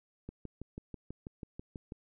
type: click train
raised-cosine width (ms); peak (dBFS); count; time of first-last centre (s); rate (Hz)
3; -29; 11; 0.29-1.921; 6.13
effects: none